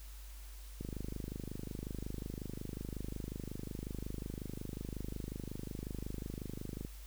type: click train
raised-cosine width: 3 ms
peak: -28 dBFS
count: 155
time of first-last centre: 0.81-6.849 s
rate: 25.5 Hz
effects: added 50 Hz sine -47 dBFS peak until 7.06 s + white hiss -58 dBFS RMS until 7.06 s